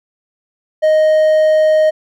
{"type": "tone", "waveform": "triangle", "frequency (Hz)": 622.3, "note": "D#5", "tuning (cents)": 0, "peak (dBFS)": -6, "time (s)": [0.82, 1.91], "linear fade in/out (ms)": 20, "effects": []}